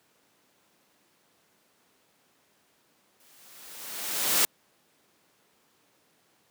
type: noise with exponential growth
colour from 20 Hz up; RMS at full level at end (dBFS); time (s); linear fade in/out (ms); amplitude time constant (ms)
white; -21; 3.2-4.45; 1; 270
effects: pink hiss -66 dBFS RMS until 6.5 s + high-pass 200 Hz 12 dB/octave